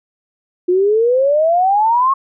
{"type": "exponential sweep", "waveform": "sine", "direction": "up", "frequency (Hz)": [351.6, 1104], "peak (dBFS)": -10, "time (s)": [0.68, 2.14], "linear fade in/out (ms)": 10, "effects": []}